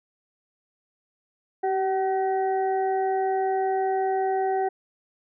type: harmonic tone with a mistuned harmonic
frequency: 380 Hz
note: F#4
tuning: 46 cents sharp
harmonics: 1 / 2 / 4 / 5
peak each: -25 / -24 / -42 / -42 dBFS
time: 1.63-4.69 s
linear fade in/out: 10 ms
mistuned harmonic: 1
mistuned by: +24 cents
effects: none